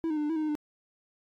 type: tone with pitch steps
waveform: triangle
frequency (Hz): 327.3 / 307.5 / 299.6 / 297.2 / 325.4 / 310.9 / 307.1 / 298.8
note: E4 / D#4 / D4 / D4 / E4 / D#4 / D#4 / D4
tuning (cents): -12 / -20 / +35 / +21 / -22 / -1 / -23 / +30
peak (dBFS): -25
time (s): 0.04-0.552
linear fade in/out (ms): 0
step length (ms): 64
effects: AAC 64 kbps